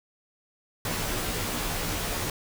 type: noise with comb filter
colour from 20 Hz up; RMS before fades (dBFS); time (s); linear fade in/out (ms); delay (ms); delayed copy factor
pink; -30; 0.85-2.3; 2; 15; -0.9
effects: none